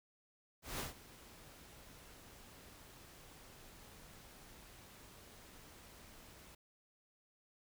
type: noise with ADSR envelope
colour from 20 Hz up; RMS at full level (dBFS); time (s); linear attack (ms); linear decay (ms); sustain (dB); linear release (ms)
pink; -40; 0.62-6.55; 170; 140; -18; 5
effects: none